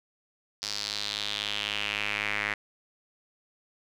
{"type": "tone with band-pass filter sweep", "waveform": "square", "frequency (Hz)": 51.91, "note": "G#1", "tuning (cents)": 0, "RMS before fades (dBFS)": -32, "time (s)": [0.62, 2.54], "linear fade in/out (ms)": 5, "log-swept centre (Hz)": [5000, 2000], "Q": 3.6, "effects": []}